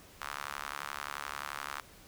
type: tone with high-pass filter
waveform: sawtooth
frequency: 71.5 Hz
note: D2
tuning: 46 cents flat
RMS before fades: -41 dBFS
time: 0.21-1.81 s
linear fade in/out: 0 ms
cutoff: 1200 Hz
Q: 2.4
effects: pink hiss -56 dBFS RMS until 2.07 s